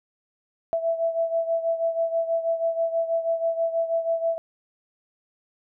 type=beating tone pair; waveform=sine; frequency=661 / 667.2 Hz; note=E5 / E5; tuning=+5 / +21 cents; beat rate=6.2 Hz; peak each=-23 / -28 dBFS; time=0.73-4.38 s; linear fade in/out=0 ms; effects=none